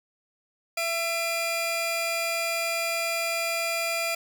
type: tone pair together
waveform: sawtooth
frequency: 670.4 / 2400 Hz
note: E5 / D7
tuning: +29 / +37 cents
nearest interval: octave + minor seventh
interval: 2208 cents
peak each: -25 / -25 dBFS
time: 0.77-4.15 s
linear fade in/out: 5 ms
effects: none